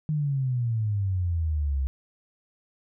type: exponential sweep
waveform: sine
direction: down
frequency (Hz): 155.8 to 65.41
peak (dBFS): -23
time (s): 0.09-1.87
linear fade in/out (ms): 0
effects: none